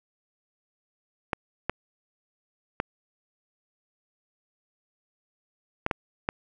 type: clicks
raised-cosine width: 0.5 ms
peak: -10 dBFS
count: 6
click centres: 1.332 / 1.696 / 2.801 / 5.864 / 5.912 / 6.289 s
effects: none